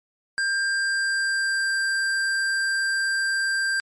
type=tone with pitch glide; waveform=square; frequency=1592 to 1581.9 Hz; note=G6 to G6; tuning=+26 to +15 cents; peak=-22 dBFS; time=0.38-3.8 s; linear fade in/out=0 ms; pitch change=-11 cents; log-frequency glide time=0.65-1.74 s; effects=MP3 48 kbps